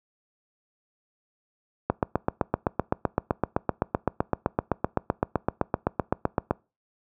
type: click train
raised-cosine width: 1 ms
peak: -7 dBFS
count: 37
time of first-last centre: 1.9-6.509 s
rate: 7.81 Hz
effects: noise-tail reverb RT60 0.3 s tail -25 dB re dry + high-pass 60 Hz 12 dB/octave